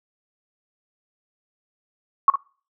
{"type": "tone with echo", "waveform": "sine", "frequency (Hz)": 1108.7, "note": "C#6", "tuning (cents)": 0, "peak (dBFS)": -9, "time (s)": [2.28, 2.3], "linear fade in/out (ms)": 2, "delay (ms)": 57, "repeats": 1, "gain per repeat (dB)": -9, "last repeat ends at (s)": 2.357, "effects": ["noise-tail reverb RT60 0.4 s tail -23 dB re dry"]}